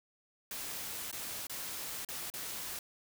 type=noise with dropouts; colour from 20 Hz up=white; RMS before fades=-41 dBFS; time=0.51-2.79 s; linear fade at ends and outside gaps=2 ms; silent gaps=1.114-1.127 / 1.469-1.496 / 2.049-2.087 / 2.301-2.338 s; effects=none